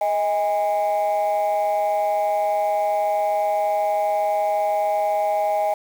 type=tone pair together; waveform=sine; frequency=630 / 817.8 Hz; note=D#5 / G#5; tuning=+21 / -27 cents; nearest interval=perfect fourth; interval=452 cents; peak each=-19 dBFS; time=0.01-5.74 s; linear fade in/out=5 ms; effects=tanh soft clip ceiling -15 dBFS + 7-bit